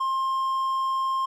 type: tone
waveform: triangle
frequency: 1061 Hz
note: C6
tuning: 24 cents sharp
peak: -21 dBFS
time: 0-1.26 s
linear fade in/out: 10 ms
effects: none